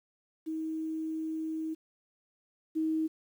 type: tone pair in turn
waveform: sine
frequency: 318 / 316.9 Hz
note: D#4 / D#4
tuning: +38 / +32 cents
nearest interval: unison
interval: 6 cents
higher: first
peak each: -32 / -27 dBFS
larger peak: second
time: 0.46-1.75 / 2.75-3.08 s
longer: first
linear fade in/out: 20 ms
effects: 10-bit